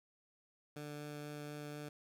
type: tone with vibrato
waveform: 15% pulse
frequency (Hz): 147.9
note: D3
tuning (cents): +13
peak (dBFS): -38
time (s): 0.76-1.89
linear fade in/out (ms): 5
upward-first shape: triangle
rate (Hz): 4.1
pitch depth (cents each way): 8
effects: none